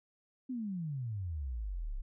sine exponential sweep, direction down, 265 to 30.68 Hz, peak -35 dBFS, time 0.49-2.02 s, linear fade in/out 10 ms, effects none

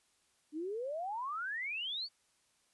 sine exponential sweep, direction up, 290.9 to 4656 Hz, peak -36 dBFS, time 0.52-2.09 s, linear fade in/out 50 ms, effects white hiss -73 dBFS RMS until 2.73 s + resampled to 24000 Hz

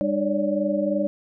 sine tone cluster, 200.8 / 302.2 / 561 / 584 Hz, G3 / D4 / C#5 / D5, +42 / +50 / +21 / -10 cents, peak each -26 dBFS, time 0.01-1.07 s, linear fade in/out 0 ms, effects none

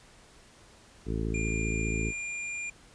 harmonic tone, 55 Hz, A1, in tune, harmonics 1 / 2 / 3 / 4 / 5 / 6 / 7 / 8, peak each -32 / -35 / -37 / -38 / -39 / -40 / -40 / -41 dBFS, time 1.05-2.13 s, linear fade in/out 50 ms
square tone, 2400 Hz, D7, 37 cents sharp, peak -34 dBFS, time 1.34-2.7 s, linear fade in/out 5 ms
effects pink hiss -56 dBFS RMS until 2.94 s + resampled to 22050 Hz

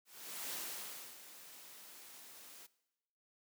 white noise with ADSR envelope, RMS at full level -42 dBFS, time 0.05-2.67 s, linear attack 460 ms, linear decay 650 ms, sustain -13 dB, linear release 14 ms, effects noise-tail reverb RT60 1.0 s tail -20 dB re dry + high-pass 200 Hz 12 dB/octave

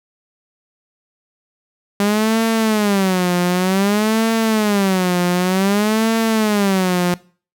sawtooth tone with vibrato, 200 Hz, G3, 35 cents sharp, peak -10 dBFS, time 2-7.14 s, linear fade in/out 2 ms, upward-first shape sine, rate 0.54 Hz, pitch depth 210 cents each way, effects noise-tail reverb RT60 0.4 s tail -21 dB re dry

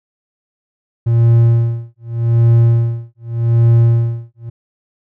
triangle tone with tremolo, 116.54 Hz, A#2, in tune, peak -4 dBFS, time 1.06-4.5 s, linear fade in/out 10 ms, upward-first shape sine, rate 0.84 Hz, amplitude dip 100%, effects none

